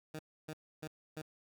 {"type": "tone bursts", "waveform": "15% pulse", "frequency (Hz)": 155.56, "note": "D#3", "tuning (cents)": 0, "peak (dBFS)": -35, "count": 4, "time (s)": [0.14, 1.218], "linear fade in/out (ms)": 5, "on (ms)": 52, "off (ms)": 290, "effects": []}